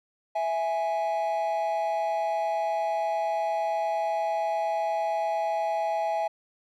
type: tone pair together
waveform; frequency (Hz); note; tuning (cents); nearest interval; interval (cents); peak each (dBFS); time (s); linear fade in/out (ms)
triangle; 659.3 / 830.7; E5 / G#5; 0 / 0; major third; 400; -25; 0.35-6.28; 10
effects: tanh soft clip ceiling -18 dBFS